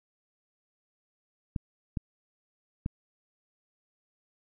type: clicks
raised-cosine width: 5 ms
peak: -18 dBFS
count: 3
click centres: 1.562 / 1.972 / 2.861 s
effects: none